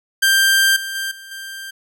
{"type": "tone with level steps", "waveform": "sawtooth", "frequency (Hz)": 1580, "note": "G6", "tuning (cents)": 13, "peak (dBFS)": [-8, -21, -18, -32, -26], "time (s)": [0.22, 1.71], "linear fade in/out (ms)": 10, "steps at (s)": [0.76, 0.95, 1.11, 1.31], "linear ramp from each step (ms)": 5, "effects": []}